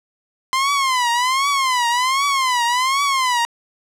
sawtooth tone with vibrato, 1034 Hz, C6, 21 cents flat, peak -12 dBFS, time 0.53-3.45 s, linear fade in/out 0 ms, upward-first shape triangle, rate 1.3 Hz, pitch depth 180 cents each way, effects low-pass 9000 Hz 12 dB/octave + 8-bit

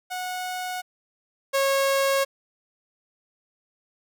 sawtooth tone pair in turn, 733 / 546.8 Hz, F#5 / C#5, -16 / -24 cents, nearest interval perfect fourth, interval 508 cents, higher first, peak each -25 / -16 dBFS, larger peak second, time 0.1-0.82 / 1.53-2.25 s, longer neither, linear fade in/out 20 ms, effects none

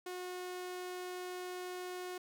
sawtooth tone, 362.8 Hz, F#4, 34 cents flat, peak -37 dBFS, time 0.06-2.18 s, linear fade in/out 5 ms, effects none

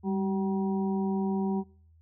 harmonic tone with a mistuned harmonic, 191.2 Hz, G3, 43 cents flat, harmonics 1 / 2 / 4 / 5, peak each -27 / -33 / -39 / -41 dBFS, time 0.03-1.64 s, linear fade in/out 50 ms, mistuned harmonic 1, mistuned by +51 cents, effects noise-tail reverb RT60 0.6 s tail -25 dB re dry + added 81 Hz sine -56 dBFS peak until 2.01 s

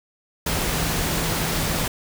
sine tone in noise, 162 Hz, E3, 30 cents flat, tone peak -30 dBFS, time 0.46-1.88 s, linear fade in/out 5 ms, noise pink, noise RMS -24 dBFS, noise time 0.46-1.88 s, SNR -9 dB, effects none

